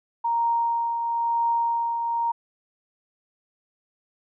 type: tone with tremolo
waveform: sine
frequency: 932.3 Hz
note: A#5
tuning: in tune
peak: -19 dBFS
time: 0.24-2.32 s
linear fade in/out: 10 ms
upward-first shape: triangle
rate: 1 Hz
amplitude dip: 45%
effects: none